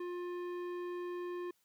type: tone with tanh clipping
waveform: sine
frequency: 353.9 Hz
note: F4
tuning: 23 cents sharp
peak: -40 dBFS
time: 0-1.51 s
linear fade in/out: 5 ms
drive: 14 dB
effects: white hiss -75 dBFS RMS until 1.64 s